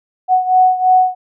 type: beating tone pair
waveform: sine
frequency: 740 / 743 Hz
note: F#5 / F#5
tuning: 0 / +7 cents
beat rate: 3 Hz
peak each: -10 / -14 dBFS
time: 0.28-1.15 s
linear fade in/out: 50 ms
effects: none